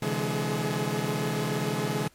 sawtooth tone cluster, 131.2 / 148.7 / 167.3 / 209.3 / 425.5 Hz, C3 / D3 / E3 / G#3 / G#4, +5 / +22 / +26 / +14 / +42 cents, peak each -29 dBFS, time 0.02-2.08 s, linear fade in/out 5 ms, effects pink hiss -60 dBFS RMS until 2.14 s + MP3 64 kbps

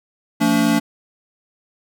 square tone cluster, 171.9 / 224 / 287.2 Hz, F3 / A3 / D4, -27 / +31 / -39 cents, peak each -24 / -18 / -18 dBFS, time 0.4-0.8 s, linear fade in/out 20 ms, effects none

